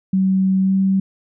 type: tone with pitch glide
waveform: sine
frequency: 190 to 192.32 Hz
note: F#3 to G3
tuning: +46 to -33 cents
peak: -13 dBFS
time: 0.13-1 s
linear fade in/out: 5 ms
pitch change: +21 cents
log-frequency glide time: 0.61-0.74 s
effects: none